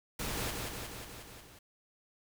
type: noise with echo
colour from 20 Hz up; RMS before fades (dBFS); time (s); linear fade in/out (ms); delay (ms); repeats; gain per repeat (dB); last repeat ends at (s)
pink; -37; 0.19-0.51; 5; 180; 6; -3; 1.59
effects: none